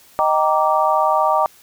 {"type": "chord", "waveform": "sine", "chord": "Eb major seventh", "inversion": "none", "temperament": "just", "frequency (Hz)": [622.3, 777.8, 933.4, 1166.7], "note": ["Eb5", "G5", "Bb5", "D6"], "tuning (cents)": [0, -14, 2, -12], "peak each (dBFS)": -19, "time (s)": [0.19, 1.46], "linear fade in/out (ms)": 0, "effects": ["white hiss -49 dBFS RMS until 1.62 s"]}